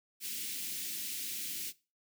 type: band-stop noise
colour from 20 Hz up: white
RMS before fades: -39 dBFS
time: 0.2-1.73 s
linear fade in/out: 50 ms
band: 320 to 2200 Hz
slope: 24 dB/octave
effects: noise-tail reverb RT60 0.3 s tail -19 dB re dry + high-pass 200 Hz 12 dB/octave